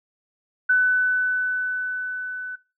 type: tone with level ramp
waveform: sine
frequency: 1500 Hz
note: F#6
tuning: 23 cents sharp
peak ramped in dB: -14 to -29 dBFS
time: 0.69-2.56 s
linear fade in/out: 10 ms
effects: noise-tail reverb RT60 0.3 s tail -22 dB re dry